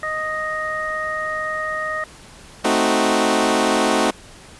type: harmonic tone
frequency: 622.3 Hz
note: D#5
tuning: in tune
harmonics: 1 / 2 / 3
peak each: -28 / -26 / -25 dBFS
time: 0.03-2.04 s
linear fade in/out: 2 ms
type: chord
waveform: 15% pulse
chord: A diminished seventh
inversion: none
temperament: equal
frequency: 220 / 261.6 / 311.1 / 370 Hz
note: A3 / C4 / Eb4 / Gb4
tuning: 0 / 0 / 0 / 0 cents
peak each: -15 dBFS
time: 2.64-4.11 s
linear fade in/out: 10 ms
effects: pink hiss -43 dBFS RMS until 4.59 s + resampled to 24000 Hz